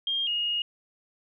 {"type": "tone pair in turn", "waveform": "sine", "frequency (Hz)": [3215, 2864], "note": ["G7", "F7"], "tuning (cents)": [43, 43], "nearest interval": "major second", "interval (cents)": 200, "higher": "first", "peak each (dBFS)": -25, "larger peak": "neither", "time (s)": [[0.07, 0.27], [0.27, 0.62]], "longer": "second", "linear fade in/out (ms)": 2, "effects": []}